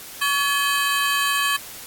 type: ring-modulated tone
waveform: 25% pulse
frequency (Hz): 1417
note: F6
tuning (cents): +25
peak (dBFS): -12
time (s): 0.21-1.57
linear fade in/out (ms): 10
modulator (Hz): 290
effects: white hiss -38 dBFS RMS until 1.86 s + AAC 64 kbps